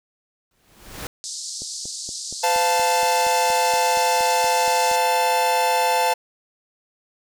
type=noise with exponential growth; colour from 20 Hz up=pink; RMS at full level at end=-29 dBFS; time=0.51-1.07 s; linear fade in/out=2 ms; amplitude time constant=120 ms
type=band-pass noise; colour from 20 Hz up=pink; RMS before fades=-32 dBFS; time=1.24-4.96 s; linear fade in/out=0 ms; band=4300 to 8600 Hz; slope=48 dB/octave
type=click train; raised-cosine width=2 ms; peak=-26 dBFS; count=15; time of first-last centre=1.62-4.914 s; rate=4.25 Hz
type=chord; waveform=45% pulse; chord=F major; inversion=second; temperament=equal with one note detuned; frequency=509.8 / 698.5 / 880 Hz; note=C5 / F5 / A5; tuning=-45 / 0 / 0 cents; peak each=-24 / -24 / -19 dBFS; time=2.43-6.14 s; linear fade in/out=10 ms
effects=none